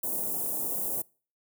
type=band-stop noise; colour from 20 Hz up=white; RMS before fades=-31 dBFS; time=0.03-1.02 s; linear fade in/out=5 ms; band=740 to 9600 Hz; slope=24 dB/octave; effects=noise-tail reverb RT60 0.4 s tail -25 dB re dry + high-pass 150 Hz 12 dB/octave